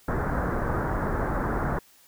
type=low-pass noise; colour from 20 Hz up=pink; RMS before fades=-27 dBFS; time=0.08-1.79 s; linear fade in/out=5 ms; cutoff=1700 Hz; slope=48 dB/octave; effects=white hiss -57 dBFS RMS until 2.07 s